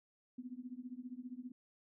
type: tone with tremolo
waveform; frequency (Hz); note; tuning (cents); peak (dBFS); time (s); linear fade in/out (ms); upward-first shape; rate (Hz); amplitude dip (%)
sine; 250; B3; +21; -40; 0.38-1.52; 5; triangle; 15; 100
effects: none